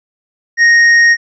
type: tone with tanh clipping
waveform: triangle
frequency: 1864.7 Hz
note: A#6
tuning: in tune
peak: -6 dBFS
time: 0.57-1.17 s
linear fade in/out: 50 ms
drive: 11 dB
effects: resampled to 16000 Hz